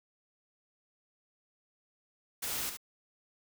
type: noise with echo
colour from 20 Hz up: white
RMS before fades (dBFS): -36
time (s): 2.42-2.7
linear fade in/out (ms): 10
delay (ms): 72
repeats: 1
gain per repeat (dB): -7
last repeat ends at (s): 2.772
effects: none

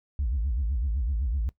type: tone with vibrato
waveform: sine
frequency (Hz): 61.74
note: B1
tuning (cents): 0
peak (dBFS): -23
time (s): 0.19-1.49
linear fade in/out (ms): 0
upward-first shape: sine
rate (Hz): 7.9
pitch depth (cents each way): 290
effects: noise-tail reverb RT60 0.1 s tail -18 dB re dry + tanh soft clip ceiling -21 dBFS

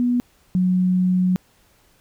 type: tone pair in turn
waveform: sine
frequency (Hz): 244.3 / 183.02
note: B3 / F#3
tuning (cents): -19 / -19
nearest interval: perfect fourth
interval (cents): 500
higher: first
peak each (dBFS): -16 / -15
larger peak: second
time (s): 0-0.2 / 0.55-1.36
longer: second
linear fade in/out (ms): 0
effects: pink hiss -58 dBFS RMS until 2 s

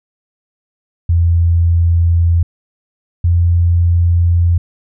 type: tone pair in turn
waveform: sine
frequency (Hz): 84.8 / 86.08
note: E2 / F2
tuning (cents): +50 / -25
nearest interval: unison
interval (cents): 25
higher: second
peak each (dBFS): -8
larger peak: neither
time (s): 1.09-2.43 / 3.24-4.58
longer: neither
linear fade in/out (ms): 5
effects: none

